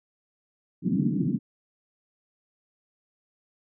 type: band-pass noise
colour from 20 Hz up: pink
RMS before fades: -25 dBFS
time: 0.82-1.39 s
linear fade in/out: 50 ms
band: 140 to 300 Hz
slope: 48 dB/octave
effects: none